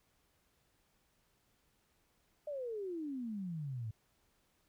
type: exponential sweep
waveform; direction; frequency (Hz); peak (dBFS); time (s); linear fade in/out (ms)
sine; down; 611 to 105.2; -38; 2.47-3.91; 5
effects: pink hiss -75 dBFS RMS until 4.68 s